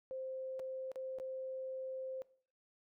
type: tone with dropouts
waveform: sine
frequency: 523.3 Hz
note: C5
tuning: in tune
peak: -40 dBFS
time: 0.11-2.22 s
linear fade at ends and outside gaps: 0 ms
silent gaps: 0.594-0.598 / 0.917-0.958 / 1.186-1.199 s
effects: noise-tail reverb RT60 0.5 s tail -20 dB re dry